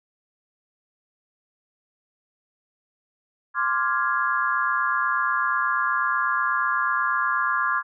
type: chord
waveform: sine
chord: D half-diminished seventh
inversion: third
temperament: equal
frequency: 1046.5 / 1174.7 / 1396.9 / 1661.2 Hz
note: C6 / D6 / F6 / Ab6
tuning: 0 / 0 / 0 / 0 cents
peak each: -26 dBFS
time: 3.54-7.83 s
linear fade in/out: 50 ms
effects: none